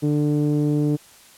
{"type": "tone with low-pass filter", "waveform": "sawtooth", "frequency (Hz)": 148.3, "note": "D3", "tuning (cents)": 17, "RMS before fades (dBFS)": -20, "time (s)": [0.02, 0.97], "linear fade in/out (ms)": 20, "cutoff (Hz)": 360, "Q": 2.9, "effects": ["white hiss -49 dBFS RMS until 1.37 s", "low-pass 12000 Hz 12 dB/octave"]}